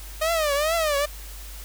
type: tone with vibrato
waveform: sawtooth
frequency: 615 Hz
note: D#5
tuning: 20 cents flat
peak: -17 dBFS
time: 0.21-1.06 s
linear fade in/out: 10 ms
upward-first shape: triangle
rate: 2.3 Hz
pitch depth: 180 cents each way
effects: added 50 Hz sine -37 dBFS peak until 1.64 s + white hiss -43 dBFS RMS until 1.64 s